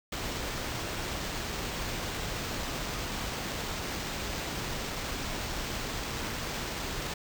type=noise with sample-and-hold; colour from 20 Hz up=pink; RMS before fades=-35 dBFS; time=0.12-7.14 s; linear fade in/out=5 ms; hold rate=11025 Hz; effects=none